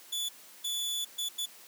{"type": "tone bursts at uneven times", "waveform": "sawtooth", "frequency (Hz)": 3457, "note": "A7", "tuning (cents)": -31, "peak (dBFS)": -28, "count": 4, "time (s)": [[0.12, 0.29], [0.64, 1.05], [1.18, 1.29], [1.38, 1.46]], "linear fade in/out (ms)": 10, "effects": ["white hiss -53 dBFS RMS until 1.67 s", "high-pass 200 Hz 12 dB/octave"]}